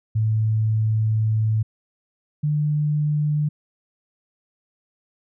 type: tone pair in turn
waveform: sine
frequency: 109.5 / 149.43 Hz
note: A2 / D3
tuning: -8 / +30 cents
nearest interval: perfect fourth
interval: 538 cents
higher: second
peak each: -17 / -18 dBFS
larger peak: first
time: 0.15-1.63 / 2.43-3.49 s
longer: first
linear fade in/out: 10 ms
effects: none